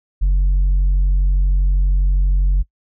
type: tone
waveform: sine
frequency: 46.25 Hz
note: F#1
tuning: in tune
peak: -9 dBFS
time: 0.21-2.63 s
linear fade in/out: 20 ms
effects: noise-tail reverb RT60 0.1 s tail -23 dB re dry + tanh soft clip ceiling -11 dBFS